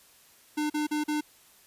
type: tone bursts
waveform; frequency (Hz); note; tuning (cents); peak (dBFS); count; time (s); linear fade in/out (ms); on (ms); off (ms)
square; 300.8; D4; +42; -27; 4; 0.57-1.21; 10; 130; 40
effects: white hiss -58 dBFS RMS until 1.66 s + resampled to 32000 Hz